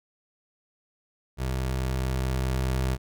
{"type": "tone with level ramp", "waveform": "25% pulse", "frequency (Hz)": 64.7, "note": "C2", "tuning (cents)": -19, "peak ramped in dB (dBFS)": [-23, -20], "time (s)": [1.37, 2.98], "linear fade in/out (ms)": 50, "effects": []}